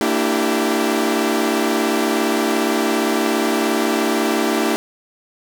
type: tone cluster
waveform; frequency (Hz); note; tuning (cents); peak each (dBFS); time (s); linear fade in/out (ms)
sawtooth; 228.6 / 294.7 / 331.9 / 389.4; A#3 / D4 / E4 / G4; -34 / +6 / +12 / -12; -18; 0.01-4.76; 0
effects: none